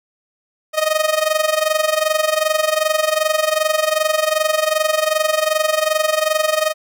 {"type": "tone with amplitude modulation", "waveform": "sawtooth", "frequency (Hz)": 622.3, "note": "D#5", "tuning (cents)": 0, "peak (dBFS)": -8, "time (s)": [0.73, 6.74], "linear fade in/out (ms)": 50, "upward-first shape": "sine", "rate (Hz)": 22.6, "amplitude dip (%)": 80, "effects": []}